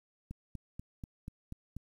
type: click train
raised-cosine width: 5 ms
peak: -29 dBFS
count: 7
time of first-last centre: 0.31-1.766 s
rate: 4.12 Hz
effects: 10-bit